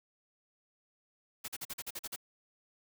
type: noise bursts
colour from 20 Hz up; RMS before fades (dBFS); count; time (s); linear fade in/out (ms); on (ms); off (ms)
white; -40; 9; 1.44-2.162; 10; 42; 43
effects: none